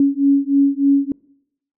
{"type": "beating tone pair", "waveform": "sine", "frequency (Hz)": [277.2, 280.5], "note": ["C#4", "C#4"], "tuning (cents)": [0, 21], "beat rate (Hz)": 3.3, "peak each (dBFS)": -15, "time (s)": [0, 1.12], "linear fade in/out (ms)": 2, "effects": ["noise-tail reverb RT60 0.8 s tail -25 dB re dry"]}